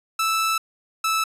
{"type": "tone pair in turn", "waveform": "sawtooth", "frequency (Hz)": [1317, 1311.3], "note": ["E6", "E6"], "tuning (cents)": [-2, -9], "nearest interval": "unison", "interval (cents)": 7, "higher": "first", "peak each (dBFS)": -16, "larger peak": "neither", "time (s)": [[0.19, 0.58], [1.04, 1.24]], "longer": "first", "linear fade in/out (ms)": 5, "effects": ["resampled to 32000 Hz"]}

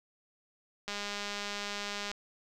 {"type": "click train", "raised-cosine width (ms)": 0.2, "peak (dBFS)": -20, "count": 253, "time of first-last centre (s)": [0.88, 2.115], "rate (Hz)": 204, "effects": []}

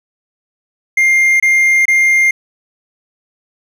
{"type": "tone bursts", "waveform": "triangle", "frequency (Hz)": 2111, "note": "C7", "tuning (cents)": 15, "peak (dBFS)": -6, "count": 3, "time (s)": [0.97, 2.31], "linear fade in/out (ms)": 5, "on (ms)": 430, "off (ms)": 25, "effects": []}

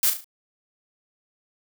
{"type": "noise with echo", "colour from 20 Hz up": "blue", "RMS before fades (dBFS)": -20, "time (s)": [0.03, 0.1], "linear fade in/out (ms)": 2, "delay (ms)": 36, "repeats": 4, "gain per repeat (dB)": -7, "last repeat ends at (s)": 0.244, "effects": []}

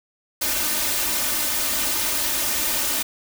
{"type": "noise with comb filter", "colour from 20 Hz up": "white", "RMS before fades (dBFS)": -23, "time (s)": [0.41, 3.03], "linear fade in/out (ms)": 10, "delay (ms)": 3.3, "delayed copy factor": 0.8, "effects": []}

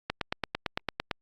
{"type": "click train", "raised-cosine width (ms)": 0.3, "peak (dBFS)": -12, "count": 10, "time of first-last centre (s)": [0.1, 1.112], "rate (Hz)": 8.89, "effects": ["Opus 48 kbps"]}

